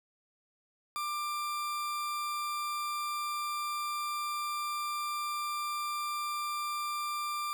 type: tone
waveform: 40% pulse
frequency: 1187 Hz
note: D6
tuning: 18 cents sharp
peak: -32 dBFS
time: 0.96-7.53 s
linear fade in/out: 0 ms
effects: none